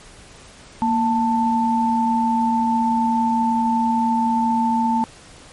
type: tone pair together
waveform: sine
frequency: 233.1 / 885.9 Hz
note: A#3 / A5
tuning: 0 / +12 cents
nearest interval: octave + major seventh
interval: 2312 cents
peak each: -19 / -18 dBFS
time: 0.82-5.04 s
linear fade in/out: 0 ms
effects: pink hiss -44 dBFS RMS until 5.52 s + MP3 48 kbps